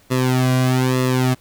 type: tone with flanger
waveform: sawtooth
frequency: 128.2 Hz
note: C3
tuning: 35 cents flat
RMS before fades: -17 dBFS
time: 0.1-1.35 s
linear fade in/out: 20 ms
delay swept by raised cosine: 1.3 to 2.3 ms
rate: 1.1 Hz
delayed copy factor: -0.95
effects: pink hiss -53 dBFS RMS until 1.4 s